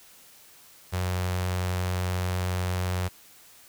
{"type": "tone with notch filter", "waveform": "sawtooth", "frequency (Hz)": 91.1, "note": "F#2", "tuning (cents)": -26, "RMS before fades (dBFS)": -28, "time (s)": [0.92, 3.09], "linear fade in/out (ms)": 20, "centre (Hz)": 260, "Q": 0.98, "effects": ["white hiss -53 dBFS RMS until 3.68 s"]}